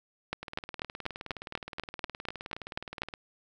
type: two click trains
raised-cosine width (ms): 0.3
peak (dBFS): -23 / -15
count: 53 / 12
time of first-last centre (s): 0.43-3.138 / 0.33-3.019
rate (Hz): 19.2 / 4.09
effects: none